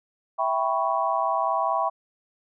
sine chord, C# half-diminished seventh, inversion first, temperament equal, 659.3 / 784 / 987.8 / 1108.7 Hz, E5 / G5 / B5 / C#6, 0 / 0 / 0 / 0 cents, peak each -27 dBFS, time 0.38-1.9 s, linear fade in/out 20 ms, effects none

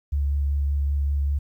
sine tone with vibrato, 70.9 Hz, C#2, 40 cents sharp, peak -20 dBFS, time 0.12-1.39 s, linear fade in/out 10 ms, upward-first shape sine, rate 5.2 Hz, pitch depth 14 cents each way, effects 10-bit

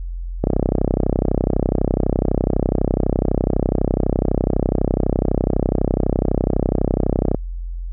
click train, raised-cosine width 2 ms, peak -3 dBFS, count 222, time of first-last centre 0.44-7.346 s, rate 32 Hz, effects added 43 Hz sine -24 dBFS peak until 7.92 s

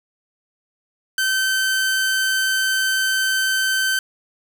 sawtooth tone, 1542 Hz, G6, 29 cents flat, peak -14 dBFS, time 1.18-3.99 s, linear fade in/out 2 ms, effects 7-bit

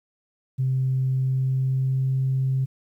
sine tone with pitch glide, 130.9 to 132.34 Hz, C3 to C3, +1 to +20 cents, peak -19 dBFS, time 0.58-2.66 s, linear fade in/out 20 ms, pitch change +19 cents, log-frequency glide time 1.07-2.12 s, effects tanh soft clip ceiling -15 dBFS + 10-bit

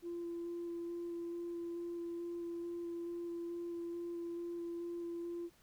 sine tone with vibrato, 342.4 Hz, F4, 34 cents flat, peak -38 dBFS, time 0.02-5.5 s, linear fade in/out 50 ms, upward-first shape square, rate 2.3 Hz, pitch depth 8 cents each way, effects tanh soft clip ceiling -36 dBFS + pink hiss -68 dBFS RMS until 5.62 s

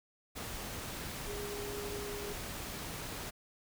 sine tone in noise, 410 Hz, G#4, 22 cents flat, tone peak -41 dBFS, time 1.26-2.34 s, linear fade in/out 20 ms, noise pink, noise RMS -42 dBFS, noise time 0.35-3.31 s, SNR -2 dB, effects none

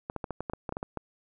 clicks, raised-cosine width 1 ms, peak -19 dBFS, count 12, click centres 0.099 / 0.163 / 0.242 / 0.307 / 0.406 / 0.498 / 0.535 / 0.692 / 0.724 / 0.769 / 0.829 / 0.973 s, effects none

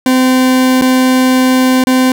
40% pulse tone with dropouts, 257.3 Hz, C4, 29 cents flat, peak -6 dBFS, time 0.06-2.12 s, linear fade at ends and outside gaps 2 ms, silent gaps 0.813-0.82 / 1.839-1.87 s, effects none

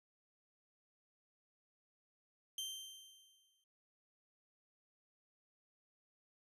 sawtooth tone with exponential decay, 3136 Hz, G7, in tune, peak -36 dBFS, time 2.58-3.64 s, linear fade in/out 2 ms, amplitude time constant 230 ms, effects resampled to 32000 Hz

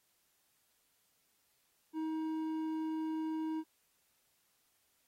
sine tone with hard clipping, 316.6 Hz, D#4, 30 cents sharp, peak -36 dBFS, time 1.93-3.64 s, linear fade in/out 50 ms, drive 6 dB, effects white hiss -75 dBFS RMS until 5.07 s + AAC 48 kbps

